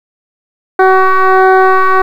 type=tone with frequency modulation; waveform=sine; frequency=376.3 Hz; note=F#4; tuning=29 cents sharp; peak=-3 dBFS; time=0.79-2.02 s; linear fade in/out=5 ms; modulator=377 Hz; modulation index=3; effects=tanh soft clip ceiling 0 dBFS + 7-bit